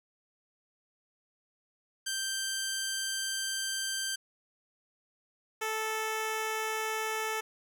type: tone pair in turn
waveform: 10% pulse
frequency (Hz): 1568 / 438.4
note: G6 / A4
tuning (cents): 0 / -6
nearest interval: octave + minor seventh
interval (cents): 2206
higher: first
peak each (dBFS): -23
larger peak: neither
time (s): 2.06-4.16 / 5.61-7.41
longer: first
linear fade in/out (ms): 10
effects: none